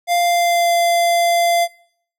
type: tone with pitch glide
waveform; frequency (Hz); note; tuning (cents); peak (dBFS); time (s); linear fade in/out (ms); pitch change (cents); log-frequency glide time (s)
square; 697 to 688.2; F5 to F5; -4 to -26; -14; 0.07-1.68; 50; -22; 0.2-0.72
effects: noise-tail reverb RT60 0.6 s tail -21 dB re dry